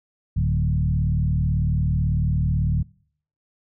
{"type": "tone with frequency modulation", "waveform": "sine", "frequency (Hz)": 110, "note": "A2", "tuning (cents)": 0, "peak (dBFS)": -18, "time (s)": [0.36, 2.83], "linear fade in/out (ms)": 10, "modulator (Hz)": 38.1, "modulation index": 1.5, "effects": ["noise-tail reverb RT60 0.6 s tail -25 dB re dry"]}